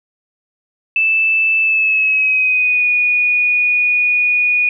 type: tone with pitch glide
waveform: sine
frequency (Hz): 2637 to 2460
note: E7 to D#7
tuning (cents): 0 to -20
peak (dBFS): -11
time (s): 0.96-4.69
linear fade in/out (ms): 2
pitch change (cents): -120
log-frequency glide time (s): 1.61-2.88
effects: none